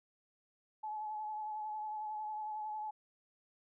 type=tone with vibrato; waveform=sine; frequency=855 Hz; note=A5; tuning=50 cents flat; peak=-38 dBFS; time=0.83-2.91 s; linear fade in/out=10 ms; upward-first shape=triangle; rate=11 Hz; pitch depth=31 cents each way; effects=none